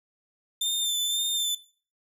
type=tone with vibrato; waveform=sawtooth; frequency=3572 Hz; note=A7; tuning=25 cents sharp; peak=-22 dBFS; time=0.61-1.55 s; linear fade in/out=5 ms; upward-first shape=sine; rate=1.9 Hz; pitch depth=30 cents each way; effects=noise-tail reverb RT60 0.4 s tail -17 dB re dry